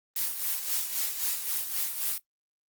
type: noise with tremolo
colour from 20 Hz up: blue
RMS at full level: -28 dBFS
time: 0.16-2.18 s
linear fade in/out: 2 ms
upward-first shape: sine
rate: 3.8 Hz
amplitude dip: 60%
effects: noise-tail reverb RT60 0.1 s tail -17 dB re dry + Opus 24 kbps